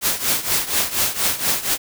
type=noise with tremolo; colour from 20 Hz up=white; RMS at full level=-17 dBFS; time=0.01-1.78 s; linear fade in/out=50 ms; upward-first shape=triangle; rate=4.2 Hz; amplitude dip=85%; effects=none

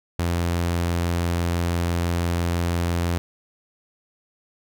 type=tone; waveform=sawtooth; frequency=86 Hz; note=F2; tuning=26 cents flat; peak=-17 dBFS; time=0.19-3.18 s; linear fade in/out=0 ms; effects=none

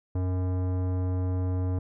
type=tone with tanh clipping; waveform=sine; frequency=91.8 Hz; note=F#2; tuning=13 cents flat; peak=-27 dBFS; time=0.15-1.79 s; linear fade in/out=5 ms; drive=17 dB; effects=none

